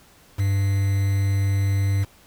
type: tone with quantisation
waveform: triangle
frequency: 98.8 Hz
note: G2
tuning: 14 cents sharp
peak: -16 dBFS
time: 0.38-2.05 s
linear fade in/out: 20 ms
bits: 6
effects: pink hiss -53 dBFS RMS until 2.26 s